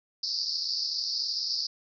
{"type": "band-pass noise", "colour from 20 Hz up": "pink", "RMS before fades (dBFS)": -31, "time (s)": [0.23, 1.67], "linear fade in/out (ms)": 5, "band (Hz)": [4500, 5200], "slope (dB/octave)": 96, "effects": []}